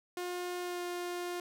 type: tone with pitch glide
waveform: sawtooth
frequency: 356.7 to 353.2 Hz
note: F4 to F4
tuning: +37 to +20 cents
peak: -32 dBFS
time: 0.17-1.4 s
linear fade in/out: 2 ms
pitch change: -17 cents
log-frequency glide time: 0.61-0.82 s
effects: none